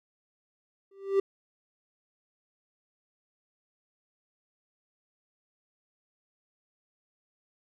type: tone with exponential growth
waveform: triangle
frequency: 392 Hz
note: G4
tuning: in tune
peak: -16 dBFS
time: 0.91-1.2 s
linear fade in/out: 5 ms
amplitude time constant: 61 ms
effects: none